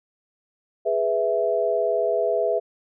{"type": "chord", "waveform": "sine", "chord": "E major", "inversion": "first", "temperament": "equal", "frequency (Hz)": [415.3, 493.9, 659.3], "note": ["G#4", "B4", "E5"], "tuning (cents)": [0, 0, 0], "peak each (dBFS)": [-25, -25, -22], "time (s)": [0.85, 2.6], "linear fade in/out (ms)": 20, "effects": []}